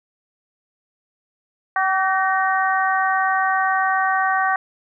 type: harmonic tone with a mistuned harmonic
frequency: 381.8 Hz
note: G4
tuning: 46 cents flat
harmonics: 2 / 3 / 4 / 5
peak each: -20 / -22 / -23 / -24 dBFS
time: 1.76-4.56 s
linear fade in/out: 2 ms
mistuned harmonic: 5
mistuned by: -43 cents
effects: none